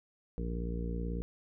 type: harmonic tone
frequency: 58.27 Hz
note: A#1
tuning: in tune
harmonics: 1 / 2 / 3 / 4 / 5 / 6 / 7 / 8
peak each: -35 / -46 / -39 / -47 / -46 / -53 / -48 / -45 dBFS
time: 0.38-1.22 s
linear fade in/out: 0 ms
effects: none